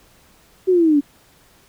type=linear sweep; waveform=sine; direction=down; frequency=381 to 277.2 Hz; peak=-11 dBFS; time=0.67-1.01 s; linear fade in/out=20 ms; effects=pink hiss -53 dBFS RMS until 1.68 s